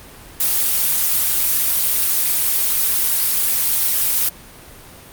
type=noise; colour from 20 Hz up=blue; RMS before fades=-17 dBFS; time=0.4-4.29 s; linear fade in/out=5 ms; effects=pink hiss -40 dBFS RMS until 5.12 s + Opus 32 kbps